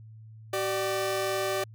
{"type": "tone pair together", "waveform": "sawtooth", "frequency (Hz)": [381.8, 594], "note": ["G4", "D5"], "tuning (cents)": [-46, 20], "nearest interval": "minor sixth", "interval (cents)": 766, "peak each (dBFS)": -26, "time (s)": [0.53, 1.64], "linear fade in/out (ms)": 5, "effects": ["added 110 Hz sine -45 dBFS peak until 1.74 s"]}